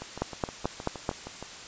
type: two click trains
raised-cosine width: 1 ms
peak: -12 / -23 dBFS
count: 5 / 10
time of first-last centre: 0.22-1.091 / 0.02-1.426 s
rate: 4.59 / 6.4 Hz
effects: white hiss -43 dBFS RMS until 1.67 s + resampled to 16000 Hz